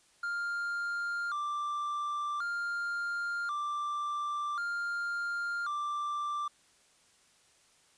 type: tone with vibrato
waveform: triangle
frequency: 1284 Hz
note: E6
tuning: 46 cents flat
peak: -30 dBFS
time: 0.23-6.48 s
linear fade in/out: 5 ms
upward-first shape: square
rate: 0.46 Hz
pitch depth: 150 cents each way
effects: white hiss -65 dBFS RMS until 7.97 s + resampled to 22050 Hz